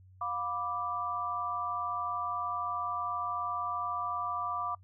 sine chord, B diminished, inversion second, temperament equal with one note detuned, 710.7 / 987.8 / 1174.7 Hz, F5 / B5 / D6, +30 / 0 / 0 cents, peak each -39 / -39 / -33 dBFS, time 0.21-4.75 s, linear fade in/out 5 ms, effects noise-tail reverb RT60 0.1 s tail -24 dB re dry + added 93 Hz sine -54 dBFS peak until 4.83 s

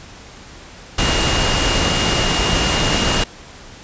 sine tone in noise, 2841 Hz, F7, 29 cents sharp, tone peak -23 dBFS, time 0.98-3.24 s, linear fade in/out 5 ms, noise pink, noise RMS -17 dBFS, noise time 0.98-3.24 s, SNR -9 dB, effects pink hiss -39 dBFS RMS until 3.83 s + resampled to 16000 Hz

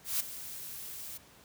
blue noise with ADSR envelope, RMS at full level -29 dBFS, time 0.04-1.18 s, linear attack 160 ms, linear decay 11 ms, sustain -14 dB, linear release 13 ms, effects pink hiss -58 dBFS RMS until 1.44 s + high-pass 60 Hz 12 dB/octave

